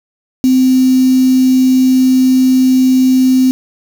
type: tone with quantisation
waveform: sine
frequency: 258.4 Hz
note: C4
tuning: 21 cents flat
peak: -6 dBFS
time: 0.44-3.51 s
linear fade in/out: 0 ms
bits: 4
effects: none